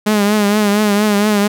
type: tone with vibrato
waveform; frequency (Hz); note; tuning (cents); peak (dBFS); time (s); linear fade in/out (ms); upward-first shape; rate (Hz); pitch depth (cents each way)
sawtooth; 207.7; G#3; 0; -7; 0.06-1.48; 10; triangle; 4.3; 67
effects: none